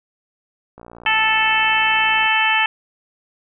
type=click train; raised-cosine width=1 ms; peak=-25 dBFS; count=88; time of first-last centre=0.78-2.26 s; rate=58.8 Hz
type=harmonic tone; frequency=438.9 Hz; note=A4; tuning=4 cents flat; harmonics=2 / 3 / 4 / 5 / 6 / 7; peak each=-20 / -25 / -20 / -23 / -19 / -23 dBFS; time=1.06-2.66 s; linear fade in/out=2 ms
effects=none